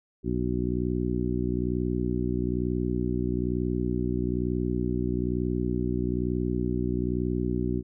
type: harmonic tone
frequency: 61.1 Hz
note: B1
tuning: 18 cents flat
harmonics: 1 / 2 / 3 / 4 / 5 / 6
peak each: -32 / -32 / -32 / -32 / -32 / -32 dBFS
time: 0.23-7.83 s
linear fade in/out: 50 ms
effects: none

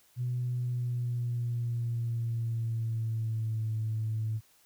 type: tone with pitch glide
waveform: sine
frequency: 123.47 to 110 Hz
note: B2 to A2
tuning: 0 to 0 cents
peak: -28 dBFS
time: 0.16-4.41 s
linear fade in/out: 50 ms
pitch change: -200 cents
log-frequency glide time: 0.55-3.71 s
effects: tanh soft clip ceiling -24 dBFS + white hiss -64 dBFS RMS until 4.65 s

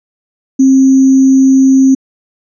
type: tone with sample-and-hold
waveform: sine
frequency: 266.1 Hz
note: C4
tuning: 29 cents sharp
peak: -3 dBFS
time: 0.59-1.95 s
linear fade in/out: 10 ms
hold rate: 6300 Hz
effects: resampled to 22050 Hz

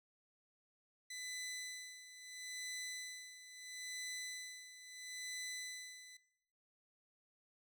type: tone with tremolo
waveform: 15% pulse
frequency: 2003 Hz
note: B6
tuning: 24 cents sharp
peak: -36 dBFS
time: 1.1-6.17 s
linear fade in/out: 5 ms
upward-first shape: sine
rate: 0.75 Hz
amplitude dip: 75%
effects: noise-tail reverb RT60 0.8 s tail -19 dB re dry

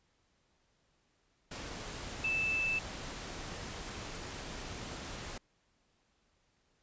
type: tone in noise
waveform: sine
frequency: 2637 Hz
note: E7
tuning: in tune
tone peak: -30 dBFS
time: 2.24-2.79 s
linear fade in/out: 5 ms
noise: pink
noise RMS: -43 dBFS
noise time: 1.51-5.38 s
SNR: +10 dB
effects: pink hiss -74 dBFS RMS until 6.82 s + resampled to 16000 Hz

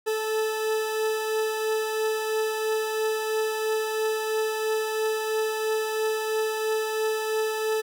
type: beating tone pair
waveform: 40% pulse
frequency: 436.1 / 439.1 Hz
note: A4 / A4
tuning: -15 / -4 cents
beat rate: 3 Hz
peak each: -24 / -33 dBFS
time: 0.06-7.82 s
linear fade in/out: 20 ms
effects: none

